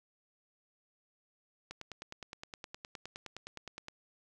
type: click train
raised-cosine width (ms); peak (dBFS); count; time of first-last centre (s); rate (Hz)
0.2; -26; 22; 1.71-3.884; 9.66
effects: none